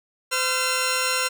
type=tone pair together; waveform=10% pulse; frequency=512 / 1366.9 Hz; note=C5 / F6; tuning=-38 / -38 cents; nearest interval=octave + perfect fourth; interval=1700 cents; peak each=-17 / -15 dBFS; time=0.31-1.29 s; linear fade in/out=20 ms; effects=none